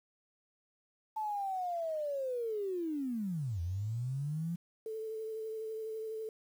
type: linear two-way sweep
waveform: sine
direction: down then up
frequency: 880 to 82.41 to 174.3 Hz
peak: -33 dBFS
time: 1.16-4.56 s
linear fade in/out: 10 ms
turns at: 3.61 s
type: tone with vibrato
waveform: sine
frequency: 440 Hz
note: A4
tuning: in tune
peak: -37 dBFS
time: 4.86-6.29 s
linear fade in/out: 2 ms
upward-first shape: triangle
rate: 12 Hz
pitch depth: 24 cents each way
effects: 10-bit